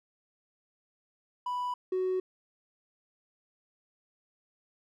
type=tone pair in turn; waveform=triangle; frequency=987.8 / 371.6 Hz; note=B5 / F#4; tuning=0 / +7 cents; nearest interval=octave + perfect fourth; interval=1693 cents; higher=first; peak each=-28 / -24 dBFS; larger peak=second; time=1.46-1.74 / 1.92-2.2 s; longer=neither; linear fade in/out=5 ms; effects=tanh soft clip ceiling -23 dBFS